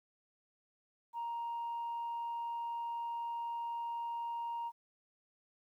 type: tone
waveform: sine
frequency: 936 Hz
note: A#5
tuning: 7 cents sharp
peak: -35 dBFS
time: 1.13-4.72 s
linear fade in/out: 50 ms
effects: tanh soft clip ceiling -34 dBFS + 12-bit